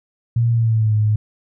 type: tone with pitch glide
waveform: sine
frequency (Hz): 117.2 to 106.85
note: A#2 to G#2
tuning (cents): +10 to +50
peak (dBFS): -13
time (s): 0.36-1.16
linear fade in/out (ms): 5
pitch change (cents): -160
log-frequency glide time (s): 0.51-0.95
effects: none